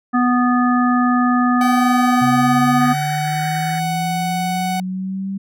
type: harmonic tone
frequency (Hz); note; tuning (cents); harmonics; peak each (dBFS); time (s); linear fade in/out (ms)
246.9; B3; 0; 1 / 3 / 5 / 7; -14 / -22 / -19 / -26; 0.13-2.94; 20
type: tone with pitch glide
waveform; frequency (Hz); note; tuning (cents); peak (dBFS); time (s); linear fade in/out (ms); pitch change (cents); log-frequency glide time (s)
45% pulse; 765 to 744.5; G5 to F#5; -42 to +11; -20; 1.61-4.8; 2; -47; 1.78-3.86
type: linear sweep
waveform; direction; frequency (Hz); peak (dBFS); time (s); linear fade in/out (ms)
sine; up; 130.81 to 196; -21; 2.21-5.38; 10
type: band-pass noise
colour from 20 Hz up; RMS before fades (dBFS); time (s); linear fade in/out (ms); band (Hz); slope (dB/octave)
white; -33; 2.8-3.8; 10; 1400 to 1900; 96
effects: none